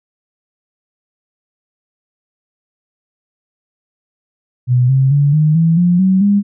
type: tone with pitch steps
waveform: sine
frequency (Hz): 124.6 / 133.54 / 143.13 / 153.4 / 164.41 / 176.21 / 188.86 / 202.4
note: B2 / C3 / D3 / D#3 / E3 / F3 / F#3 / G#3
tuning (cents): +16 / +36 / -44 / -24 / -4 / +16 / +36 / -44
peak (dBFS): -8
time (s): 4.67-6.43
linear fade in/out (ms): 50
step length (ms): 220
effects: none